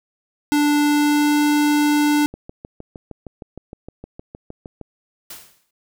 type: tone with pitch glide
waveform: square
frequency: 293.7 to 295.4 Hz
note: D4 to D4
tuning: 0 to +10 cents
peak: -15 dBFS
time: 0.52-2.26 s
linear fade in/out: 0 ms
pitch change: +10 cents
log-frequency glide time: 0.8-1.41 s
type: click train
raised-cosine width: 2 ms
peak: -21 dBFS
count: 17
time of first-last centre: 2.34-4.813 s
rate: 6.47 Hz
type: noise with exponential decay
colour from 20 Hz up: white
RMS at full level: -33 dBFS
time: 5.3-5.71 s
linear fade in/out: 5 ms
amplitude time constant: 87 ms
effects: none